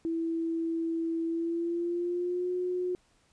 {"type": "tone with pitch glide", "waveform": "sine", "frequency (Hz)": [329.6, 361.5], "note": ["E4", "F#4"], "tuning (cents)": [0, -40], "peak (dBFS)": -28, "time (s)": [0.05, 2.95], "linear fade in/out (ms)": 0, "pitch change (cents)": 160, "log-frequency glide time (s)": [1.25, 2.52], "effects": ["pink hiss -67 dBFS RMS until 3.32 s", "resampled to 22050 Hz"]}